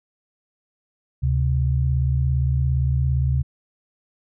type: tone pair together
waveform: sine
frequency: 73.36 / 130.81 Hz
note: D2 / C3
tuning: -1 / 0 cents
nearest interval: minor seventh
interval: 1001 cents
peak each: -20 dBFS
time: 1.22-3.43 s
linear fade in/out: 20 ms
effects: none